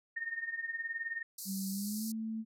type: tone with tremolo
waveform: sine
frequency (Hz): 1835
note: A#6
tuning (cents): -28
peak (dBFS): -32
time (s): 0.16-1.23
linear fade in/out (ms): 10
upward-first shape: triangle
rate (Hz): 19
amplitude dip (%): 85
type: band-pass noise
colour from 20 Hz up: white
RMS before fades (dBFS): -44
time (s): 1.38-2.12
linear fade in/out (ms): 5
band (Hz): 4200 to 15000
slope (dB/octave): 96
type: tone with pitch glide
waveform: sine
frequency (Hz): 193 to 221.7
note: G3 to A3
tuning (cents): -27 to +13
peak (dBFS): -35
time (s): 1.45-2.45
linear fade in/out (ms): 50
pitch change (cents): +240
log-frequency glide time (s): 1.71-2.07
effects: none